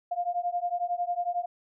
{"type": "beating tone pair", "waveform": "sine", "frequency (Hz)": [698.5, 709.5], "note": ["F5", "F5"], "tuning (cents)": [0, 27], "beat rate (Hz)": 11, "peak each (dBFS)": -30, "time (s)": [0.11, 1.46], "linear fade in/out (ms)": 10, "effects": []}